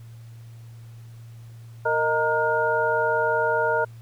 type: tone cluster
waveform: sine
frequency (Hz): 461.7 / 622 / 925 / 1427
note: A#4 / D#5 / A#5 / F6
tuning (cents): -17 / -1 / -14 / +37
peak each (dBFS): -25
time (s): 1.85-3.85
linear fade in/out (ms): 10
effects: added 115 Hz sine -40 dBFS peak until 4.01 s + pink hiss -58 dBFS RMS until 4.01 s